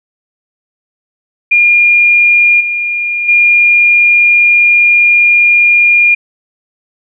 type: tone with level steps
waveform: sine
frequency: 2415 Hz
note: D7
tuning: 48 cents sharp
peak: -4 / -12 / -4 dBFS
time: 1.51-6.15 s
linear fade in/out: 10 ms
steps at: 2.6 / 3.28 s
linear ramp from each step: 10 ms
effects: none